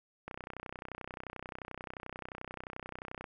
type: click train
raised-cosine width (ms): 0.5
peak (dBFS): -26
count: 94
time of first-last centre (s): 0.28-3.242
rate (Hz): 31.4
effects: none